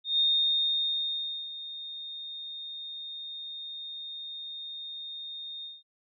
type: tone with ADSR envelope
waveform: sine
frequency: 3674 Hz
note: A#7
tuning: 26 cents flat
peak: -21 dBFS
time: 0.04-5.83 s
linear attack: 150 ms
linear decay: 1300 ms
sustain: -16 dB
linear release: 190 ms
effects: none